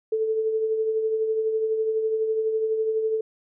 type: tone with tremolo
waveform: sine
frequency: 440 Hz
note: A4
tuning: in tune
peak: -19 dBFS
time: 0.12-3.21 s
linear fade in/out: 5 ms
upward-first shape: triangle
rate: 12 Hz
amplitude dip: 50%
effects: none